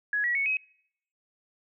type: tone with pitch steps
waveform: sine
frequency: 1677 / 1926.4 / 2213 / 2542 Hz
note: G#6 / B6 / C#7 / D#7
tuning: +16 / -44 / -3 / +36 cents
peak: -24 dBFS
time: 0.13-0.57 s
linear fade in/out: 2 ms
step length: 110 ms
effects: noise-tail reverb RT60 0.7 s tail -26 dB re dry